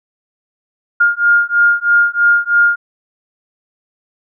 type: beating tone pair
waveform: sine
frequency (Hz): 1412 / 1415.1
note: F6 / F6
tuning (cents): +19 / +22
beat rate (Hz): 3.1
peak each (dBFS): -12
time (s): 1-2.76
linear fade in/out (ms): 10
effects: none